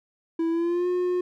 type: tone with pitch glide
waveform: triangle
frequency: 329.6 to 359.4 Hz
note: E4 to F4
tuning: 0 to +50 cents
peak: -20 dBFS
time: 0.39-1.21 s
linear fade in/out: 5 ms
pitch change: +150 cents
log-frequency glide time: 0.5-0.88 s
effects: none